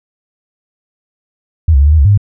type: tone with pitch steps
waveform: sine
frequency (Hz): 80.6 / 67.1 / 71.4 / 74.6 / 79.5 / 69.3 / 101.5 / 102.3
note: E2 / C2 / D2 / D2 / D#2 / C#2 / G#2 / G#2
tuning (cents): -38 / +44 / -48 / +28 / +38 / 0 / -39 / -26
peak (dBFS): -4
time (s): 1.68-2.176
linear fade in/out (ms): 5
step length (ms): 62
effects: none